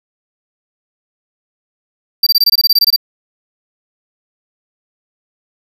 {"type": "tone bursts", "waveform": "square", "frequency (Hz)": 4686, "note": "D8", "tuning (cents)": -5, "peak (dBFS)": -7, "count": 13, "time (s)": [2.23, 2.962], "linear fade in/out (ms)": 5, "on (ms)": 36, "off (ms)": 22, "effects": []}